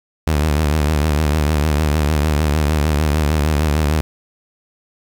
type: tone with vibrato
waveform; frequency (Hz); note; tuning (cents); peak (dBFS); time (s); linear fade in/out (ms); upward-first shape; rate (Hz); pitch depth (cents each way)
sawtooth; 75.6; D#2; -49; -10; 0.27-4.01; 0; triangle; 6.6; 110
effects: 7-bit